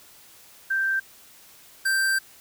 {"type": "tone pair in turn", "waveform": ["sine", "square"], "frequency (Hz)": [1568, 1568], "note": ["G6", "G6"], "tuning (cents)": [0, 0], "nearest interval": "unison", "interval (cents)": 0, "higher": "neither", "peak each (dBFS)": -21, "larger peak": "neither", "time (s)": [[0.7, 1], [1.85, 2.19]], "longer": "second", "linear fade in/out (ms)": 10, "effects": ["white hiss -51 dBFS RMS until 2.4 s"]}